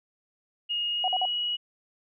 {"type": "tone with pitch glide", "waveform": "sine", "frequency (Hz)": [2864, 2911], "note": ["F7", "F#7"], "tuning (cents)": [43, -29], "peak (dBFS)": -26, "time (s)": [0.69, 1.57], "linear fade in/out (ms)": 20, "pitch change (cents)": 28, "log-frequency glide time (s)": [0.91, 1.21]}
{"type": "tone bursts", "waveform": "sine", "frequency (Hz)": 743, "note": "F#5", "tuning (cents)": 7, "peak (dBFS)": -24, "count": 3, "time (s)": [1.04, 1.254], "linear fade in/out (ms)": 2, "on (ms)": 40, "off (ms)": 47}
{"effects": []}